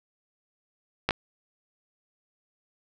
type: clicks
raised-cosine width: 0.3 ms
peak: -7 dBFS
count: 2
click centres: 1.09 / 1.108 s
effects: none